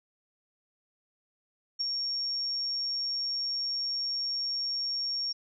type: tone with ADSR envelope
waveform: sine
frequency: 5530 Hz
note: F8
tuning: 18 cents flat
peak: -25 dBFS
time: 1.79-5.33 s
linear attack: 21 ms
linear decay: 10 ms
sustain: -4 dB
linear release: 13 ms
effects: none